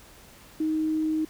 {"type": "tone", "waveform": "sine", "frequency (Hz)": 313.2, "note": "D#4", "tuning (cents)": 11, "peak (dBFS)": -23, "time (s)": [0.6, 1.25], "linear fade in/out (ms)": 5, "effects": ["pink hiss -51 dBFS RMS until 1.29 s"]}